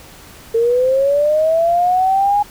sine linear sweep, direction up, 450.7 to 830.6 Hz, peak -11 dBFS, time 0.54-2.43 s, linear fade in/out 10 ms, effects pink hiss -40 dBFS RMS until 2.5 s

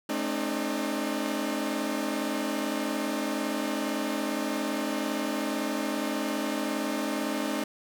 sawtooth tone cluster, 215.7 / 267.8 / 305.4 / 589 Hz, A3 / C4 / D#4 / D5, -34 / +40 / -32 / +5 cents, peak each -30 / -29 / -28 / -35 dBFS, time 0.09-7.64 s, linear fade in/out 5 ms, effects 10-bit

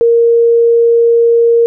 sine tone, 466.2 Hz, A#4, in tune, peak -5 dBFS, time 0.01-1.66 s, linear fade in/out 0 ms, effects none

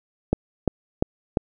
click train, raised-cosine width 2 ms, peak -5 dBFS, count 4, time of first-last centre 0.33-1.372 s, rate 2.88 Hz, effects none

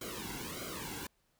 pink noise with flanger, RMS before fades -42 dBFS, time 0.01-1.07 s, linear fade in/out 5 ms, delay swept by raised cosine 1.1 to 1.67 ms, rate 1.6 Hz, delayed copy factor -0.95, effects pink hiss -75 dBFS RMS until 1.39 s

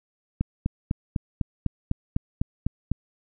click train, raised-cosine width 5 ms, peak -11 dBFS, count 11, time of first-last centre 0.41-2.916 s, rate 3.99 Hz, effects none

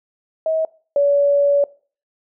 sine tone pair in turn, 639 / 569.3 Hz, D#5 / C#5, +46 / +46 cents, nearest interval major second, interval 200 cents, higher first, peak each -16 / -12 dBFS, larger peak second, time 0.46-0.65 / 0.96-1.64 s, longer second, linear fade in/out 2 ms, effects noise-tail reverb RT60 0.4 s tail -21 dB re dry

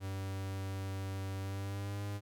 45% pulse tone with pitch glide, 96.6 to 101.52 Hz, G2 to G#2, -25 to -39 cents, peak -37 dBFS, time 0-2.21 s, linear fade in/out 50 ms, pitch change +86 cents, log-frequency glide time 1.39-2.04 s, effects none

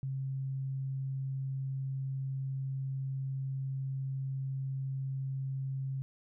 sine tone, 134.3 Hz, C3, 46 cents sharp, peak -33 dBFS, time 0.03-6.02 s, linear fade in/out 0 ms, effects none

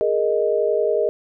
sine chord, Ab suspended second, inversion none, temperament equal, 415.3 / 466.2 / 622.3 Hz, Ab4 / Bb4 / Eb5, 0 / 0 / 0 cents, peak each -21 dBFS, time 0.01-1.09 s, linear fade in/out 0 ms, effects none

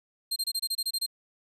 sawtooth tone bursts, 4186 Hz, C8, in tune, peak -24 dBFS, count 10, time 0.31-1.064 s, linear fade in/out 10 ms, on 52 ms, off 26 ms, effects resampled to 32000 Hz

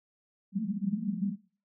white band-pass noise, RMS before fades -32 dBFS, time 0.52-1.36 s, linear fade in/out 50 ms, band 180 to 220 Hz, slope 96 dB/octave, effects noise-tail reverb RT60 0.4 s tail -20 dB re dry

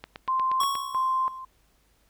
click train, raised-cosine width 0.3 ms, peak -21 dBFS, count 7, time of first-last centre 0.04-0.753 s, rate 8.41 Hz
sine tone with tremolo, 1044 Hz, C6, 4 cents flat, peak -22 dBFS, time 0.28-1.45 s, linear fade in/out 5 ms, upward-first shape square, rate 1.5 Hz, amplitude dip 80%
square tone with exponential decay, 1108.7 Hz, C#6, in tune, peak -21 dBFS, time 0.6-1.39 s, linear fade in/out 5 ms, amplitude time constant 170 ms
effects added 50 Hz sine -66 dBFS peak until 2.09 s + pink hiss -66 dBFS RMS until 2.09 s

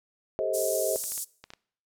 sine chord, A half-diminished seventh, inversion third, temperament just, 396 / 440 / 528 / 633.6 Hz, G4 / A4 / C5 / Eb5, +18 / 0 / +16 / +31 cents, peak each -33 / -33 / -31 / -29 dBFS, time 0.39-0.96 s, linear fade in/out 0 ms
pink band-pass noise, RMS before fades -34 dBFS, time 0.53-1.25 s, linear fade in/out 20 ms, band 6800 to 13000 Hz, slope 24 dB/octave
clicks, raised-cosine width 0.2 ms, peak -26 dBFS, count 6, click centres 1.039 / 1.12 / 1.178 / 1.44 / 1.504 / 1.536 s
effects noise-tail reverb RT60 0.6 s tail -23 dB re dry

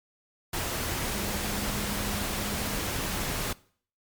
sine tone in noise, 204.3 Hz, G#3, 28 cents flat, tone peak -37 dBFS, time 1.13-2.79 s, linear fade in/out 5 ms, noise pink, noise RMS -31 dBFS, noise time 0.53-3.53 s, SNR -9 dB, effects noise-tail reverb RT60 0.5 s tail -21 dB re dry + MP3 96 kbps

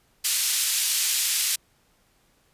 white band-pass noise, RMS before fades -24 dBFS, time 0.24-1.56 s, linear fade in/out 10 ms, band 2800 to 11000 Hz, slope 12 dB/octave, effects pink hiss -64 dBFS RMS until 2.53 s + resampled to 32000 Hz

